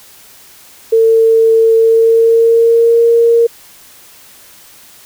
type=tone with pitch glide; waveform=sine; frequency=450.6 to 465.1 Hz; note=A4 to A#4; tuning=+41 to -4 cents; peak=-5 dBFS; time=0.92-3.47 s; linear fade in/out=10 ms; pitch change=+55 cents; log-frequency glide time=1.75-3.03 s; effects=white hiss -40 dBFS RMS until 5.05 s